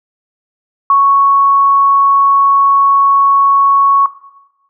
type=tone; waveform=sine; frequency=1109 Hz; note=C#6; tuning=in tune; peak=-5 dBFS; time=0.9-4.06 s; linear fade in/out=2 ms; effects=noise-tail reverb RT60 1.0 s tail -17 dB re dry